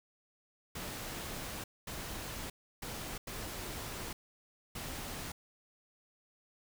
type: noise bursts at uneven times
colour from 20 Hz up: pink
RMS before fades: -42 dBFS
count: 5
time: 0.75-1.64 / 1.87-2.5 / 2.82-3.18 / 3.27-4.13 / 4.75-5.32 s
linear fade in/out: 5 ms
effects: none